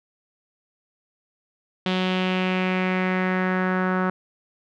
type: tone with low-pass filter sweep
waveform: sawtooth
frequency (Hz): 185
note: F#3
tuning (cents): 0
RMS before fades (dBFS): -23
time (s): 1.86-4.1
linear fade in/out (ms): 2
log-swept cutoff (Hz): 3400 to 1400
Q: 3.1
effects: none